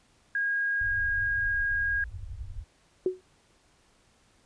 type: tone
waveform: sine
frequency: 1633 Hz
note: G#6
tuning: 30 cents flat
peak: -25 dBFS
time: 0.35-2.04 s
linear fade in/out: 2 ms
type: low-pass noise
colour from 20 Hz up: pink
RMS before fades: -38 dBFS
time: 0.81-2.64 s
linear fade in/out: 5 ms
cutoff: 110 Hz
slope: 96 dB/octave
type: tone with exponential decay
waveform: sine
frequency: 370 Hz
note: F#4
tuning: in tune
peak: -19 dBFS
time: 3.06-3.21 s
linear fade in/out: 2 ms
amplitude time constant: 32 ms
effects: pink hiss -64 dBFS RMS until 4.45 s + resampled to 22050 Hz